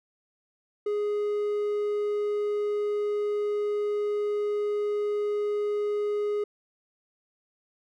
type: tone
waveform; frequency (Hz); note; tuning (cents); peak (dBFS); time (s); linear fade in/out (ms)
triangle; 415.3; G#4; 0; -23; 0.86-6.44; 5
effects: none